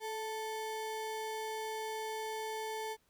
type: ring-modulated tone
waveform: square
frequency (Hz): 659.3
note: E5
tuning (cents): 0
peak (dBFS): -35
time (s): 0-2.97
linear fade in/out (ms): 50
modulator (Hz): 224
effects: pink hiss -73 dBFS RMS until 3.09 s